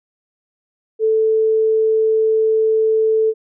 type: tone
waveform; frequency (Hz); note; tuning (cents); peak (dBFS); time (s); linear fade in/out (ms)
sine; 440; A4; 0; -12; 0.99-3.34; 50
effects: none